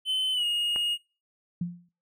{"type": "tone with pitch glide", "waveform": "triangle", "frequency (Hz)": [3052, 2864], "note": ["G7", "F7"], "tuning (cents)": [-47, 43], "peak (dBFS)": -23, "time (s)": [0.05, 0.98], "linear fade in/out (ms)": 50, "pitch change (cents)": -110, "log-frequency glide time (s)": [0.33, 0.44]}
{"type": "click", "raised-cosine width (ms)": 0.5, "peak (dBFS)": -22, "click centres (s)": 0.761}
{"type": "tone with exponential decay", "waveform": "sine", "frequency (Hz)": 174.61, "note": "F3", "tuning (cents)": 0, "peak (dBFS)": -24, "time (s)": [1.61, 1.89], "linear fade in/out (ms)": 5, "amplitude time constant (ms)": 60}
{"effects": ["noise-tail reverb RT60 0.3 s tail -19 dB re dry"]}